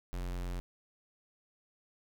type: tone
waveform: square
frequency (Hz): 44.54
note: F1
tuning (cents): +35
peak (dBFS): -36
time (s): 0.13-0.6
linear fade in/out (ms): 0
effects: none